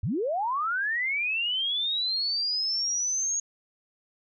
sine linear sweep, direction up, 72 to 6645 Hz, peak -25 dBFS, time 0.03-3.4 s, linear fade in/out 5 ms, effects none

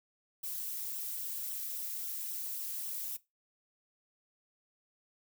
violet noise with flanger, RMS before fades -39 dBFS, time 0.43-3.17 s, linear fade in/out 10 ms, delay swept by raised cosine 0.42 to 2.32 ms, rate 3.7 Hz, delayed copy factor -0.55, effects noise-tail reverb RT60 0.2 s tail -18 dB re dry

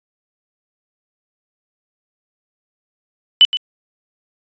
sine tone with echo, 2994 Hz, F#7, 20 cents sharp, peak -4 dBFS, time 3.41-3.45 s, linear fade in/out 0 ms, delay 120 ms, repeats 1, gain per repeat -12 dB, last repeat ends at 3.57 s, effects resampled to 16000 Hz

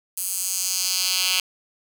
10% pulse tone with high-pass filter sweep, 185 Hz, F#3, in tune, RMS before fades -24 dBFS, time 0.17-1.4 s, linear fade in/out 2 ms, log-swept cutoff 9800 to 3100 Hz, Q 1.6, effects 7-bit

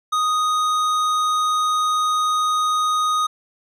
triangle tone with tanh clipping, 1244.5 Hz, D#6, in tune, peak -19 dBFS, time 0.12-3.27 s, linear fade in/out 10 ms, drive 18 dB, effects none

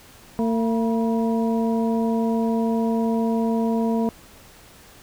harmonic tone with a mistuned harmonic, 226.9 Hz, A#3, 47 cents flat, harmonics 1 / 2 / 3 / 4, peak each -20 / -26 / -30 / -32 dBFS, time 0.39-4.09 s, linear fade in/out 0 ms, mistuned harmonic 4, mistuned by +97 cents, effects pink hiss -48 dBFS RMS until 5.02 s

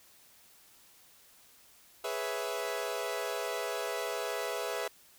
sawtooth chord, C# minor seventh, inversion second, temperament equal, 415.3 / 493.9 / 554.4 / 659.3 Hz, G#4 / B4 / C#5 / E5, 0 / 0 / 0 / 0 cents, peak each -35 / -34 / -38 / -34 dBFS, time 2.04-4.88 s, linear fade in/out 5 ms, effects white hiss -60 dBFS RMS until 5.18 s

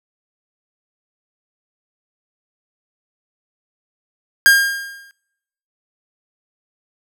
45% pulse tone with exponential decay, 1612 Hz, G6, 48 cents sharp, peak -5 dBFS, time 4.46-5.11 s, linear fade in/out 0 ms, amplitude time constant 140 ms, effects noise-tail reverb RT60 1.0 s tail -26 dB re dry

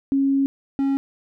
sine / triangle tone pair in turn, 274 / 274 Hz, C#4 / C#4, -20 / -20 cents, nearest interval unison, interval 0 cents, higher neither, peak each -16 dBFS, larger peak neither, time 0.12-0.46 / 0.79-0.97 s, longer first, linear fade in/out 0 ms, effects none

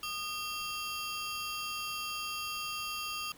25% pulse ring-modulated tone, 1975.5 Hz, B6, in tune, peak -29 dBFS, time 0.03-3.32 s, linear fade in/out 2 ms, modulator 746 Hz, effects pink hiss -57 dBFS RMS until 3.37 s

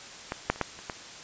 clicks, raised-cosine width 0.5 ms, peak -15 / -7 / -28 / -10 / -29 / -17 dBFS, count 6, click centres 0.321 / 0.5 / 0.56 / 0.613 / 0.79 / 0.898 s, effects white hiss -44 dBFS RMS until 1.23 s + resampled to 16000 Hz

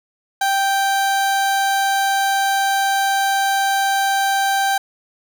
30% pulse tone, 784 Hz, G5, in tune, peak -13 dBFS, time 0.41-4.78 s, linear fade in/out 5 ms, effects none

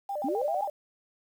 sine tone with vibrato, 689 Hz, F5, 24 cents flat, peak -30 dBFS, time 0.09-0.7 s, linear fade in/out 5 ms, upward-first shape square, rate 7.7 Hz, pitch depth 250 cents each way
sine linear sweep, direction up, 242.4 to 870 Hz, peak -28 dBFS, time 0.24-0.65 s, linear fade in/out 5 ms
effects 9-bit

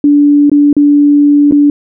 sine tone with dropouts, 290 Hz, D4, 22 cents flat, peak -3 dBFS, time 0.04-1.7 s, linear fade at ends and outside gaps 2 ms, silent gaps 0.497-0.516 / 0.729-0.766 / 1.512-1.522 s, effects none

